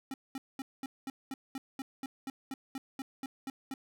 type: tone bursts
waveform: square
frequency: 267.8 Hz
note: C4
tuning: 40 cents sharp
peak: -37 dBFS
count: 16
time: 0.11-3.74 s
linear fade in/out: 2 ms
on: 30 ms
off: 210 ms
effects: none